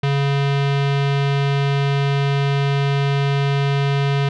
square tone with low-pass filter, 140 Hz, C#3, 18 cents sharp, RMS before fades -18 dBFS, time 0.03-4.29 s, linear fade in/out 5 ms, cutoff 3400 Hz, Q 1.6, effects none

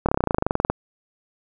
slowing click train, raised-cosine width 1 ms, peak -5 dBFS, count 18, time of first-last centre 0.06-0.7 s, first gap 27 ms, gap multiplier 1.04, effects none

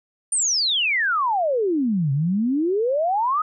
sine exponential two-way sweep, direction down then up, 9230 to 132.8 to 1287 Hz, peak -18 dBFS, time 0.32-3.42 s, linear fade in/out 5 ms, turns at 2.12 s, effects none

